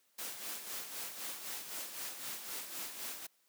white noise with tremolo, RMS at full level -41 dBFS, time 0.18-3.27 s, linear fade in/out 10 ms, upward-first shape sine, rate 3.9 Hz, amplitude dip 55%, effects white hiss -73 dBFS RMS until 3.48 s + high-pass 200 Hz 12 dB/octave

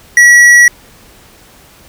sine tone with hard clipping, 1930 Hz, B6, 40 cents flat, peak -3 dBFS, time 0.17-0.68 s, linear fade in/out 2 ms, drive 9 dB, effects pink hiss -41 dBFS RMS until 1.88 s

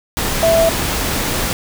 sine tone in noise, 659.3 Hz, E5, in tune, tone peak -10 dBFS, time 0.43-0.69 s, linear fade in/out 0 ms, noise pink, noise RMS -19 dBFS, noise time 0.17-1.53 s, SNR +6 dB, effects none

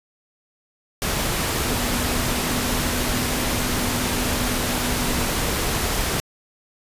sine tone in noise, 245.8 Hz, B3, 8 cents flat, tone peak -29 dBFS, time 1.65-5.27 s, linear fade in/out 0 ms, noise pink, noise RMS -23 dBFS, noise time 1.02-6.2 s, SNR -9 dB, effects resampled to 32000 Hz

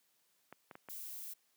clicks, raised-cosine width 0.5 ms, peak -34 dBFS, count 4, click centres 0.526 / 0.712 / 0.754 / 0.887 s
violet noise, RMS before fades -46 dBFS, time 0.89-1.34 s, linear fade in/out 10 ms
effects white hiss -75 dBFS RMS until 1.56 s + high-pass 150 Hz 12 dB/octave

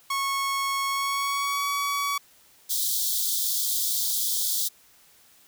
sawtooth tone with pitch glide, 1100 to 1132.2 Hz, C#6 to C#6, -14 to +36 cents, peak -21 dBFS, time 0.1-2.18 s, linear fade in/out 5 ms, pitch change +50 cents, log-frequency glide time 0.88-1.68 s
white high-pass noise, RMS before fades -26 dBFS, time 2.69-4.69 s, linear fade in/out 20 ms, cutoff 3300 Hz, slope 96 dB/octave
effects white hiss -57 dBFS RMS until 5.47 s

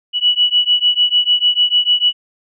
sine beating tone pair, 2940 / 2946.7 Hz, F#7 / F#7, -12 / -8 cents, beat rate 6.7 Hz, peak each -14 dBFS, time 0.13-2.13 s, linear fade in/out 50 ms, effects none

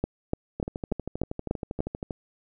two click trains, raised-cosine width 2 ms, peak -12 / -18 dBFS, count 7 / 20, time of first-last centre 0.04-1.805 / 0.6-2.108 s, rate 3.4 / 12.6 Hz, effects none

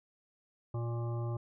harmonic tone, 117.7 Hz, A#2, 17 cents sharp, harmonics 1 / 3 / 5 / 7 / 9 / 10, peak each -33 / -43 / -47 / -50 / -52 / -53 dBFS, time 0.74-1.37 s, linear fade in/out 5 ms, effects none

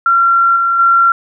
sine tone with level steps, 1369 Hz, F6, 35 cents flat, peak -7 / -10 / -6 dBFS, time 0.06-1.12 s, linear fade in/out 2 ms, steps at 0.56 / 0.79 s, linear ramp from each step 5 ms, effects none

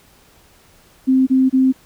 sine tone bursts, 261.6 Hz, C4, in tune, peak -10 dBFS, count 3, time 1.07-1.726 s, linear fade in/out 20 ms, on 200 ms, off 28 ms, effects pink hiss -51 dBFS RMS until 1.85 s

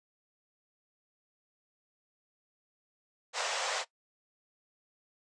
pink band-pass noise, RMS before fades -34 dBFS, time 3.33-3.85 s, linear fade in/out 50 ms, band 500 to 8000 Hz, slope 48 dB/octave, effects noise-tail reverb RT60 0.1 s tail -18 dB re dry + resampled to 22050 Hz

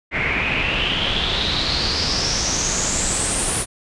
pink noise with low-pass filter sweep, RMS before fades -21 dBFS, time 0.11-3.66 s, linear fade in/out 50 ms, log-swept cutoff 2100 to 10000 Hz, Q 6.8, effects resampled to 24000 Hz

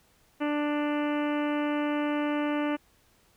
harmonic tone, 295 Hz, D4, 8 cents sharp, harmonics 1 / 2 / 3 / 4 / 5 / 6 / 7 / 8 / 9 / 10, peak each -27 / -33 / -37 / -39 / -41 / -43 / -44 / -45 / -46 / -47 dBFS, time 0.4-2.77 s, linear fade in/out 20 ms, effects pink hiss -64 dBFS RMS until 3.36 s

